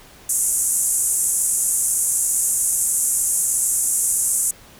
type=band-pass noise; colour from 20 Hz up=white; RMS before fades=-20 dBFS; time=0.29-4.51 s; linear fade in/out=5 ms; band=7000 to 11000 Hz; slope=48 dB/octave; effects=pink hiss -46 dBFS RMS until 4.79 s